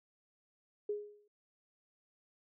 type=tone with exponential decay; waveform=sine; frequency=415.3 Hz; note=G#4; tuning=in tune; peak=-31 dBFS; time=0.89-1.28 s; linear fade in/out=5 ms; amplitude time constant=84 ms; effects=none